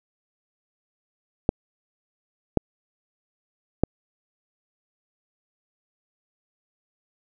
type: clicks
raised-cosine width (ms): 2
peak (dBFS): -4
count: 3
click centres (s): 1.491 / 2.573 / 3.836
effects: none